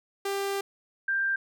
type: tone pair in turn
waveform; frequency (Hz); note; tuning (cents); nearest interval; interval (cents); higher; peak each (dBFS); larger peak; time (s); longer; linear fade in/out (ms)
sawtooth / sine; 395.9 / 1583.6; G4 / G6; +17 / +17; 2 octaves; 2400; second; -24; neither; 0.25-0.61 / 1.08-1.36; first; 5
effects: none